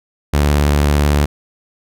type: tone with vibrato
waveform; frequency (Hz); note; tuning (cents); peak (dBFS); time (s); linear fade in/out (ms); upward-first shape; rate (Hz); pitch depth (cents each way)
sawtooth; 72.9; D2; -12; -7; 0.33-1.26; 10; square; 18; 30
effects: none